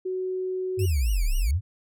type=tone; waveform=sine; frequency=371.8 Hz; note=F#4; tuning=8 cents sharp; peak=-26 dBFS; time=0.05-0.86 s; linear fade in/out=10 ms
type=exponential two-way sweep; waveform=sine; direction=down then up; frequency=110 to 30.87 to 110 Hz; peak=-20 dBFS; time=0.77-1.61 s; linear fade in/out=50 ms; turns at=1.35 s
type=tone with vibrato; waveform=10% pulse; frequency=2547 Hz; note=D#7; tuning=40 cents sharp; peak=-29 dBFS; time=0.79-1.51 s; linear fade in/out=2 ms; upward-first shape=triangle; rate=3.9 Hz; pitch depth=260 cents each way
effects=none